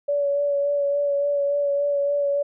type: tone with vibrato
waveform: sine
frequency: 570 Hz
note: C#5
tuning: 48 cents sharp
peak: -19 dBFS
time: 0.08-2.43 s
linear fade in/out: 10 ms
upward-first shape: sine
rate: 3.5 Hz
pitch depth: 19 cents each way
effects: none